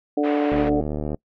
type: harmonic tone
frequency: 146.83 Hz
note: D3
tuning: in tune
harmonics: 2 / 3 / 4 / 5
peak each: -20 / -24 / -26 / -28 dBFS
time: 0.17-0.81 s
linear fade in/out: 5 ms
type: band-pass noise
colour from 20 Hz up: pink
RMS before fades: -33 dBFS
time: 0.23-0.7 s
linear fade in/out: 20 ms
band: 430 to 2600 Hz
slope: 24 dB/octave
type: click train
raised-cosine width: 2 ms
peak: -14 dBFS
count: 48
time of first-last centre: 0.52-1.145 s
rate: 75.2 Hz
effects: noise-tail reverb RT60 0.1 s tail -24 dB re dry